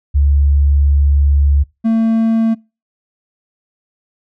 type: tone pair in turn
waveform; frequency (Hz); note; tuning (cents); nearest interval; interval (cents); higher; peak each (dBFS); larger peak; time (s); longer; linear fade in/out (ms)
sine / triangle; 71.1 / 225.2; C#2 / A3; +45 / +40; octave + minor sixth; 1995; second; -8; neither; 0.14-1.64 / 1.84-2.55; first; 20
effects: noise-tail reverb RT60 0.3 s tail -26 dB re dry